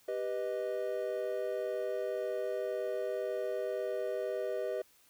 triangle chord, G augmented, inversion none, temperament equal, 392 / 493.9 / 622.3 Hz, G4 / B4 / D#5, 0 / 0 / 0 cents, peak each -36 / -35 / -35 dBFS, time 0.08-4.82 s, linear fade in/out 5 ms, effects white hiss -65 dBFS RMS until 5.09 s

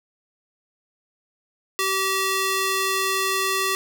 square tone with high-pass filter, 384.6 Hz, G4, 33 cents flat, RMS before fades -23 dBFS, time 1.79-3.75 s, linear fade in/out 0 ms, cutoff 860 Hz, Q 0.51, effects none

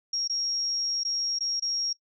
sine tone with dropouts, 5588 Hz, F8, in tune, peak -26 dBFS, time 0.13-1.93 s, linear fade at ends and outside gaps 5 ms, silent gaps 0.277-0.296 / 1.035-1.049 / 1.388-1.406 / 1.598-1.622 s, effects noise-tail reverb RT60 0.1 s tail -21 dB re dry

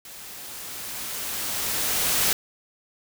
white noise with level ramp, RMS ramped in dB -42 to -21 dBFS, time 0.05-2.33 s, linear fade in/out 2 ms, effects none

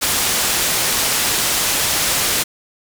white low-pass noise, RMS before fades -18 dBFS, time 0.01-2.44 s, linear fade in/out 20 ms, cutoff 11000 Hz, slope 12 dB/octave, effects none

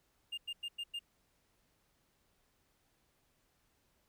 triangle tone bursts, 2813 Hz, F7, 12 cents sharp, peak -36 dBFS, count 5, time 0.32-0.993 s, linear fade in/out 10 ms, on 57 ms, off 97 ms, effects pink hiss -75 dBFS RMS until 4.08 s

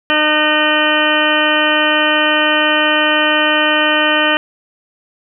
harmonic tone with a mistuned harmonic, 304.3 Hz, D#4, 38 cents flat, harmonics 1 / 2 / 3 / 4 / 5 / 6 / 8 / 9 / 10, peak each -20 / -18 / -22 / -20 / -19 / -17 / -22 / -22 / -18 dBFS, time 0.1-4.37 s, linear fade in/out 0 ms, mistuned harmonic 6, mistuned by +23 cents, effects none

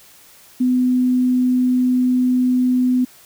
sine tone, 251.8 Hz, B3, 34 cents sharp, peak -13 dBFS, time 0.6-3.05 s, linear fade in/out 10 ms, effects white hiss -47 dBFS RMS until 3.25 s

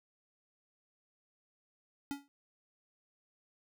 square tone with exponential decay, 281.5 Hz, C#4, 27 cents sharp, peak -33 dBFS, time 2.11-2.28 s, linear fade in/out 0 ms, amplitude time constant 35 ms, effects none

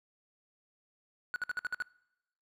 triangle tone bursts, 1471 Hz, F#6, 11 cents flat, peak -29 dBFS, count 7, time 1.34-1.822 s, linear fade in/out 0 ms, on 20 ms, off 57 ms, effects noise-tail reverb RT60 0.9 s tail -24 dB re dry

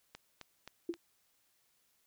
click train, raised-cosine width 0.2 ms, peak -29 dBFS, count 4, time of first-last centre 0.15-0.939 s, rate 3.8 Hz
sine tone with exponential decay, 340 Hz, F4, 46 cents flat, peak -29 dBFS, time 0.89-0.97 s, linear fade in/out 5 ms, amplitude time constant 17 ms
effects white hiss -74 dBFS RMS until 2.06 s

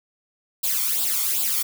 blue noise with flanger, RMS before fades -23 dBFS, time 0.63-1.63 s, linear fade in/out 10 ms, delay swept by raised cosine 0.24 to 0.92 ms, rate 2.6 Hz, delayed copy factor +0.75, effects none

